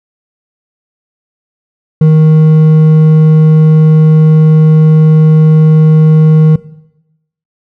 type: tone with hard clipping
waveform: sine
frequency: 156.4 Hz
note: D#3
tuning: 9 cents sharp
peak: -3 dBFS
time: 2.01-6.56 s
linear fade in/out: 5 ms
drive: 5 dB
effects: noise-tail reverb RT60 0.9 s tail -19 dB re dry